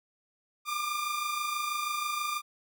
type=tone pair together; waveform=sawtooth; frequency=1179 / 1205.2 Hz; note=D6 / D6; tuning=+6 / +44 cents; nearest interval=unison; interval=38 cents; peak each=-32 / -28 dBFS; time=0.65-2.42 s; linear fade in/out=50 ms; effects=none